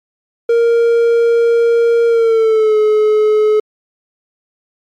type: tone with pitch glide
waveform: triangle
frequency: 466.2 to 427.5 Hz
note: A#4 to A4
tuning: 0 to -50 cents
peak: -6 dBFS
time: 0.49-3.6 s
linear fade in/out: 5 ms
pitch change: -150 cents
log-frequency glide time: 2.07-2.77 s
effects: MP3 64 kbps